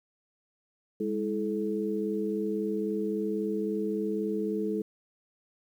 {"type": "tone cluster", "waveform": "sine", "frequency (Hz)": [204.6, 327, 430.7], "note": ["G#3", "E4", "A4"], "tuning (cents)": [-26, -14, -37], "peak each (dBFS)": [-32, -33, -31], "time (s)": [1, 4.82], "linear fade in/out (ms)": 5, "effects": ["10-bit"]}